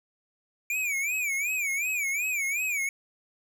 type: tone with vibrato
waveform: square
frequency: 2349 Hz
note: D7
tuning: in tune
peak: -27 dBFS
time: 0.7-2.89 s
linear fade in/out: 2 ms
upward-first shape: sine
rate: 2.7 Hz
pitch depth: 150 cents each way
effects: none